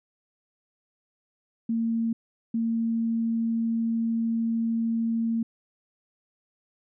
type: tone pair in turn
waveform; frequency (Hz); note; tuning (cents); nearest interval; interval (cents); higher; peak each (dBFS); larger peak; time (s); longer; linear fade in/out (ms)
sine; 228.3 / 228.3; A#3 / A#3; -36 / -36; unison; 0; neither; -23 / -23; neither; 1.69-2.13 / 2.54-5.43; second; 5
effects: none